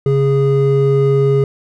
triangle tone pair together, 137.7 / 412.6 Hz, C#3 / G#4, -11 / -11 cents, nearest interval octave + perfect fifth, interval 1900 cents, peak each -11 dBFS, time 0.06-1.44 s, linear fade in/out 2 ms, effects none

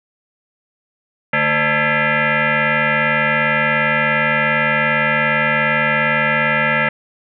sine tone with frequency modulation, 146.83 Hz, D3, in tune, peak -13 dBFS, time 1.33-6.89 s, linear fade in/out 5 ms, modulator 371 Hz, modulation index 6.2, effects none

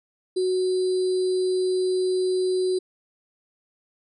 sine tone with sample-and-hold, 370 Hz, F#4, in tune, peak -20 dBFS, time 0.36-2.79 s, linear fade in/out 10 ms, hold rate 4410 Hz, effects resampled to 24000 Hz

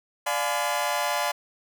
sawtooth chord, D diminished seventh, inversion none, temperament just, 587.3 / 704.8 / 845.8 / 1014.9 Hz, D5 / F5 / Ab5 / Cb6, 0 / +16 / +31 / +47 cents, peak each -26 dBFS, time 0.26-1.32 s, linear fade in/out 10 ms, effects none

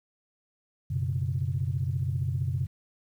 sine chord, F# suspended fourth, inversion none, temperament equal, 92.5 / 123.47 / 138.59 Hz, F#2 / B2 / C#3, 0 / 0 / 0 cents, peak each -30 dBFS, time 0.9-2.67 s, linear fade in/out 10 ms, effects tanh soft clip ceiling -17 dBFS + 10-bit

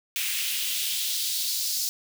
white noise with high-pass filter sweep, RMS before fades -28 dBFS, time 0.16-1.89 s, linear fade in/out 0 ms, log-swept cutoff 2400 to 4900 Hz, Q 2.3, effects none

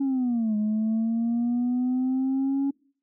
sine linear two-way sweep, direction down then up, 278.5 to 210.1 to 278.5 Hz, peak -20 dBFS, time 0-2.71 s, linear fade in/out 10 ms, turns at 0.56 s, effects noise-tail reverb RT60 0.5 s tail -25 dB re dry + tanh soft clip ceiling -20 dBFS

